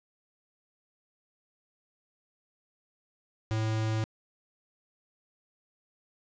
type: tone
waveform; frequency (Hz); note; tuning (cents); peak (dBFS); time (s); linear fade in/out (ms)
square; 110; A2; 0; -28; 3.51-4.04; 0
effects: resampled to 16000 Hz + 9-bit